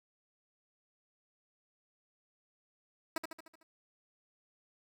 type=tone with echo; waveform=10% pulse; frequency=323 Hz; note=E4; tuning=35 cents flat; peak=-24 dBFS; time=3.16-3.18 s; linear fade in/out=2 ms; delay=75 ms; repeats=6; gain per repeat=-5 dB; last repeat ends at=3.63 s; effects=none